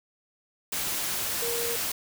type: tone in noise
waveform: sine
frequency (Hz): 470.1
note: A#4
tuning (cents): +15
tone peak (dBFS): -31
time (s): 1.42-1.76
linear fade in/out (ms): 5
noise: white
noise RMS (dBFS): -30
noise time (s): 0.72-1.92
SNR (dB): -4
effects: none